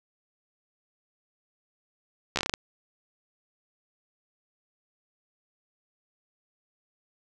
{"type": "slowing click train", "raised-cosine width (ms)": 0.2, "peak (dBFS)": -9, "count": 8, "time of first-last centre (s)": [2.36, 2.539], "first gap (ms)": 13, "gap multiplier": 1.22, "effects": []}